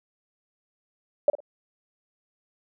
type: tone with echo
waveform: sine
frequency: 583 Hz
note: D5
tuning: 13 cents flat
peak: -13 dBFS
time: 1.28-1.3 s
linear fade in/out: 2 ms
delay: 52 ms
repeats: 2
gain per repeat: -14 dB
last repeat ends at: 1.404 s
effects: none